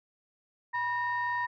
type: tone pair together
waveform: sine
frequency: 974 / 1838.7 Hz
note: B5 / A#6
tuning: -24 / -24 cents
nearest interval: major seventh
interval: 1100 cents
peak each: -29 / -31 dBFS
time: 0.73-1.47 s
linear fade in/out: 20 ms
effects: tanh soft clip ceiling -23 dBFS